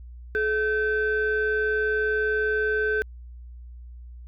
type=tone pair together; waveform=sine; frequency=428.7 / 1540 Hz; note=A4 / G6; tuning=-45 / -31 cents; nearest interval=octave + minor seventh; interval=2214 cents; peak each=-23 dBFS; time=0.35-3.02 s; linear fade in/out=0 ms; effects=tanh soft clip ceiling -16 dBFS + added 60 Hz sine -39 dBFS peak until 4.27 s